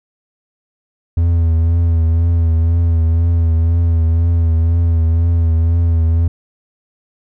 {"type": "tone with vibrato", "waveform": "triangle", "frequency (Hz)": 83.1, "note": "E2", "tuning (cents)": 15, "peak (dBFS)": -8, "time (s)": [1.17, 6.28], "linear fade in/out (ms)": 5, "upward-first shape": "triangle", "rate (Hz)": 2, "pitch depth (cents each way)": 45, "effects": []}